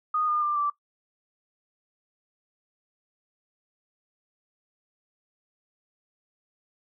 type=tone with pitch steps; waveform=sine; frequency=1236 / 1212.7 / 1189.8 / 1167.3 Hz; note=D#6 / D#6 / D6 / D6; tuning=-12 / -45 / +22 / -11 cents; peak=-23 dBFS; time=0.14-0.7 s; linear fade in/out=5 ms; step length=140 ms; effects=noise-tail reverb RT60 0.1 s tail -17 dB re dry